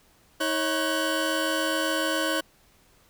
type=tone cluster; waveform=25% pulse; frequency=318.6 / 550 / 1508 Hz; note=D#4 / C#5 / F#6; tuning=+41 / -14 / +32 cents; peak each=-25 dBFS; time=0.4-2.41 s; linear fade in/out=10 ms; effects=pink hiss -60 dBFS RMS until 3.09 s